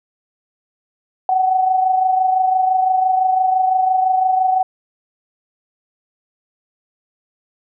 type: tone pair together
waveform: sine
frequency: 748.1 / 774 Hz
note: F#5 / G5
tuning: +19 / -22 cents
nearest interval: minor second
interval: 59 cents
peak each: -13 / -22 dBFS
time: 1.29-4.63 s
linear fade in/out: 2 ms
effects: none